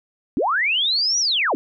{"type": "linear two-way sweep", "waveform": "sine", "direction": "up then down", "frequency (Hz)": [207.7, 5930, 207.7], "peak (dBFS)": -17, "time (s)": [0.37, 1.55], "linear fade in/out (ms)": 0, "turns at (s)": 1.19, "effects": []}